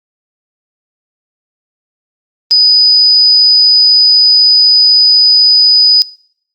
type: tone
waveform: sine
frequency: 4978 Hz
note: D#8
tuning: in tune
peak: -3 dBFS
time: 2.51-6.02 s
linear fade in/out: 0 ms
effects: noise-tail reverb RT60 0.6 s tail -22 dB re dry + Opus 32 kbps